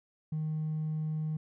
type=tone with hard clipping; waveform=sine; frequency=155.56 Hz; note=D#3; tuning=in tune; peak=-31 dBFS; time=0.32-1.37 s; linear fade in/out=5 ms; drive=1 dB; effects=none